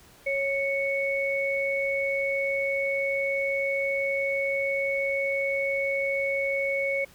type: tone pair together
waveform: sine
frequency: 551.1 / 2217 Hz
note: C#5 / C#7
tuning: -10 / 0 cents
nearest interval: 2 octaves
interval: 2410 cents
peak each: -27 dBFS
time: 0.26-7.05 s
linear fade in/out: 10 ms
effects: pink hiss -54 dBFS RMS until 7.14 s